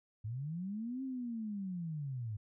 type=linear two-way sweep; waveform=sine; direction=up then down; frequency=101.4 to 268.7 to 101.4 Hz; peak=-37 dBFS; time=0.24-2.37 s; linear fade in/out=10 ms; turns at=1.03 s; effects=none